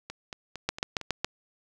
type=two click trains; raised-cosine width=0.2 ms; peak=-9 / -20 dBFS; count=5 / 5; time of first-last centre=0.69-1.246 / 0.1-1.013 s; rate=7.2 / 4.38 Hz; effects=none